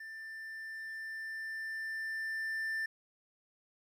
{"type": "tone with level ramp", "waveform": "triangle", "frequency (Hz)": 1780, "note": "A6", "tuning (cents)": 20, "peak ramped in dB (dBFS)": [-42, -31], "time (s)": [0, 2.86], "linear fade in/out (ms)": 5, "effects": ["12-bit"]}